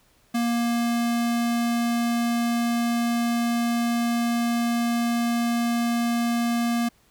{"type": "tone", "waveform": "square", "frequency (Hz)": 235.6, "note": "A#3", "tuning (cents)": 19, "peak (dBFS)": -22, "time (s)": [0.34, 6.89], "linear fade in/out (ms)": 10, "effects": ["pink hiss -61 dBFS RMS until 7.1 s"]}